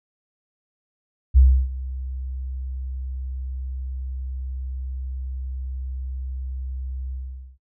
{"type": "tone with ADSR envelope", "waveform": "sine", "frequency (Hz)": 64.8, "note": "C2", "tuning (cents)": -16, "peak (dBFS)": -8, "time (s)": [1.34, 7.58], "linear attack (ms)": 30, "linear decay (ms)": 310, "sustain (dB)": -19, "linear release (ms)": 460, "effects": ["noise-tail reverb RT60 0.1 s tail -24 dB re dry"]}